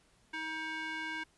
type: tone with band-pass filter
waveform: square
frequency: 317 Hz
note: D#4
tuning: 32 cents sharp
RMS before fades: -39 dBFS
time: 0.33-1.24 s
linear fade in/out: 10 ms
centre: 1900 Hz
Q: 2.2
effects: pink hiss -68 dBFS RMS until 1.37 s + resampled to 24000 Hz